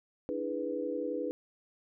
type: chord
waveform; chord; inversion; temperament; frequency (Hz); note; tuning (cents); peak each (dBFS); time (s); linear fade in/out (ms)
sine; E dominant seventh; third; equal with one note detuned; 293.7 / 325.1 / 415.3 / 493.9; D4 / E4 / G#4 / B4; 0 / -24 / 0 / 0; -38 / -39 / -39 / -35; 0.29-1.31; 0
effects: none